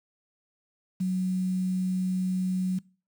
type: tone with quantisation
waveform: sine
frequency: 185 Hz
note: F#3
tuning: in tune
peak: -24 dBFS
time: 1-2.79 s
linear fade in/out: 10 ms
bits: 8
effects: noise-tail reverb RT60 0.4 s tail -24 dB re dry